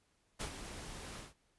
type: noise with ADSR envelope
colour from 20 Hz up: pink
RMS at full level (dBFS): -38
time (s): 0.39-1.34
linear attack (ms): 24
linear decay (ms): 83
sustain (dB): -9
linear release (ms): 160
effects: pink hiss -75 dBFS RMS until 1.58 s + resampled to 24000 Hz